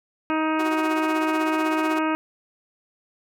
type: harmonic tone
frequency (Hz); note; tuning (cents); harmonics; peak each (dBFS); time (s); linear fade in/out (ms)
314.1; D#4; +16; 1 / 2 / 3 / 4 / 5 / 6 / 7 / 8 / 9; -23 / -30 / -28 / -29 / -33 / -41 / -38 / -35 / -42; 0.3-2.15; 0
type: tone with tremolo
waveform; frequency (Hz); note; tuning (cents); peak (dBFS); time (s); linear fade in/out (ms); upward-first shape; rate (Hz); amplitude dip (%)
sawtooth; 370; F#4; 0; -23; 0.59-1.99; 5; triangle; 16; 85
effects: none